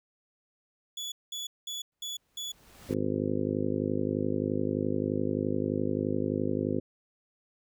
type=tone bursts; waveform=30% pulse; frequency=3426 Hz; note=A7; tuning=47 cents flat; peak=-32 dBFS; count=5; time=0.97-2.52 s; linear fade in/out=5 ms; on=150 ms; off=200 ms
type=noise with exponential growth; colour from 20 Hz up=pink; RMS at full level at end=-47 dBFS; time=1.92-2.94 s; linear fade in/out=2 ms; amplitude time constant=220 ms
type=harmonic tone; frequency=51.6 Hz; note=G#1; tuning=10 cents flat; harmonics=2 / 3 / 4 / 5 / 6 / 7 / 8 / 9 / 10; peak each=-37 / -37 / -36 / -32 / -38 / -34 / -38 / -37 / -38 dBFS; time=2.89-6.8 s; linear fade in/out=5 ms
effects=none